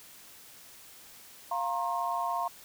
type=chord; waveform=sine; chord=F suspended fourth; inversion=none; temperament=equal with one note detuned; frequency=698.5 / 932.3 / 1069.7 Hz; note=F5 / Bb5 / C6; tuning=0 / 0 / +38 cents; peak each=-33 dBFS; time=1.51-2.48 s; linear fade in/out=5 ms; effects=white hiss -52 dBFS RMS until 2.64 s